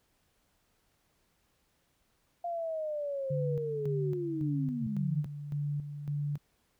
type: linear sweep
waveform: sine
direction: down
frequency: 698.5 to 142.9 Hz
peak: -32 dBFS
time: 2.44-5.26 s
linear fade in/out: 5 ms
type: tone with tremolo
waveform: sine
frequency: 145.4 Hz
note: D3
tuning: 17 cents flat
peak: -30 dBFS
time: 3.3-6.38 s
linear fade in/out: 10 ms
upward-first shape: square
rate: 1.8 Hz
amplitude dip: 60%
type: tone with exponential growth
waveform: sine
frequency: 130.81 Hz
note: C3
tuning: in tune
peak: -28 dBFS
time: 4.72-4.87 s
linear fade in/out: 5 ms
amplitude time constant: 32 ms
effects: pink hiss -73 dBFS RMS until 6.79 s